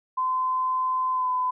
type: tone with pitch glide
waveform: sine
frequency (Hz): 1027 to 1009.4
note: C6 to B5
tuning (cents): -33 to +38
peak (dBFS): -22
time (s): 0.17-1.51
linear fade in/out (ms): 10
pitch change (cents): -29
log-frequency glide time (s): 1.12-1.29
effects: none